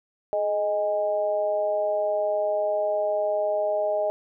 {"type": "tone with amplitude modulation", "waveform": "sine", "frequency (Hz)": 622.3, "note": "D#5", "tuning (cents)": 0, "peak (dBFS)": -18, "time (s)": [0.33, 4.1], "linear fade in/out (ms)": 0, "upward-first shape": "sine", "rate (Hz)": 199, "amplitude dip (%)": 80, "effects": []}